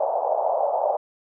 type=band-pass noise; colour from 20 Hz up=pink; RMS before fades=-23 dBFS; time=0-0.97 s; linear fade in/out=5 ms; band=560 to 830 Hz; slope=48 dB/octave; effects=none